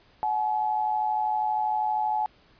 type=tone pair together; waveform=sine; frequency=740 / 852.6 Hz; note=F#5 / G#5; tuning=0 / +45 cents; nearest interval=major second; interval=245 cents; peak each=-30 / -24 dBFS; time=0.23-2.26 s; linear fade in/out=0 ms; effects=pink hiss -59 dBFS RMS until 2.59 s + resampled to 11025 Hz